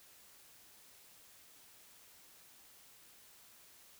silence, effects white hiss -61 dBFS RMS until 3.99 s

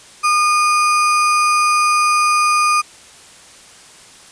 sine tone with sample-and-hold, 1215 Hz, D#6, 42 cents flat, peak -11 dBFS, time 0.23-2.82 s, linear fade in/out 20 ms, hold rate 3675 Hz, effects white hiss -42 dBFS RMS until 4.31 s + resampled to 22050 Hz

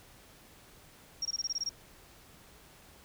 sine tone bursts, 5588 Hz, F8, in tune, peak -30 dBFS, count 9, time 1.22-1.693 s, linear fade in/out 5 ms, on 33 ms, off 22 ms, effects pink hiss -57 dBFS RMS until 3.04 s

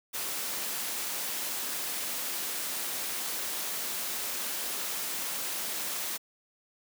white noise, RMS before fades -34 dBFS, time 0.13-6.18 s, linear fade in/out 20 ms, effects high-pass 200 Hz 12 dB/octave

